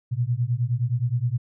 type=beating tone pair; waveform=sine; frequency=116.54 / 126.14 Hz; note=A#2 / B2; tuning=0 / +37 cents; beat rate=9.6 Hz; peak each=-24 dBFS; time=0.11-1.38 s; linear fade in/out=20 ms; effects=none